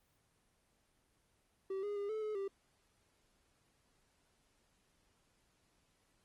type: tone with pitch steps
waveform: triangle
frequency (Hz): 385.3 / 411.4 / 404.3 / 434.9 / 427.6 / 393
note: G4 / G#4 / G#4 / A4 / A4 / G4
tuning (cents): -30 / -16 / -46 / -20 / -49 / +4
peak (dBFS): -35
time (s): 1.7-2.48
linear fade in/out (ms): 5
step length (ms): 130
effects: pink hiss -75 dBFS RMS until 6.24 s + Opus 24 kbps